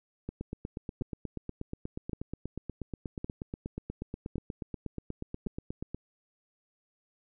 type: two click trains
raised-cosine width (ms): 3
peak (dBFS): -21 / -23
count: 5 / 48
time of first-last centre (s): 1.02-5.469 / 0.29-5.946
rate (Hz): 0.899 / 8.31
effects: none